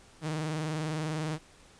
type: tone with vibrato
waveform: sawtooth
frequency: 155.56 Hz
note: D#3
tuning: in tune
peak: -27 dBFS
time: 0.21-1.39 s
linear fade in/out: 50 ms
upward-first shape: sine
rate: 20 Hz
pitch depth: 75 cents each way
effects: pink hiss -57 dBFS RMS until 1.79 s + resampled to 22050 Hz